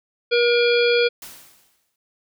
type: harmonic tone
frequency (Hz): 477.6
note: A#4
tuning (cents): +42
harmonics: 1 / 3 / 5 / 7 / 9 / 10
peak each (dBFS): -16 / -25 / -23 / -26 / -30 / -31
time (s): 0.31-1.09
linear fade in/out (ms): 20
type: noise with exponential decay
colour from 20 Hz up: white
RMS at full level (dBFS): -36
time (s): 1.22-1.96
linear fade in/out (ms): 2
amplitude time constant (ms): 160
effects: none